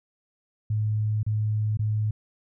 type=tone with dropouts; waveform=sine; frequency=107.2 Hz; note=A2; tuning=45 cents flat; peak=-22 dBFS; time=0.7-2.11 s; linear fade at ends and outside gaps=5 ms; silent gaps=1.231-1.264 / 1.772-1.792 s; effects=none